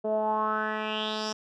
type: tone with low-pass filter sweep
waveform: 10% pulse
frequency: 215.5 Hz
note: A3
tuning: 36 cents flat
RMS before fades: -29 dBFS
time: 0.04-1.33 s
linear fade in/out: 10 ms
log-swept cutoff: 540 to 5800 Hz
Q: 5.1
effects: none